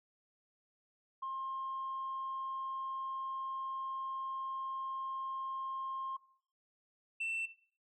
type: tone pair in turn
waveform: sine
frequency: 1064 / 2681 Hz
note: C6 / E7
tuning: +29 / +29 cents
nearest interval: octave + major third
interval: 1600 cents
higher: second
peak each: -36 / -32 dBFS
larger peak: second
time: 1.22-6.17 / 7.2-7.46 s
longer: first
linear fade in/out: 10 ms
effects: noise-tail reverb RT60 0.5 s tail -18 dB re dry + tanh soft clip ceiling -33 dBFS